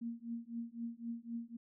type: tone with tremolo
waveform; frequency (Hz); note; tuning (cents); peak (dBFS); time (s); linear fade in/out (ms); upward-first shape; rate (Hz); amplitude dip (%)
sine; 233.1; A#3; 0; -36; 0.01-1.57; 10; triangle; 3.9; 100
effects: none